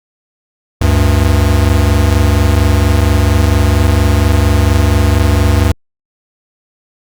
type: tone pair together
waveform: square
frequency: 71.79 / 96.1 Hz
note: D2 / G2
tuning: -39 / -34 cents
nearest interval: perfect fourth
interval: 505 cents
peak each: -11 dBFS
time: 0.81-5.72 s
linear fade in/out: 5 ms
effects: Opus 48 kbps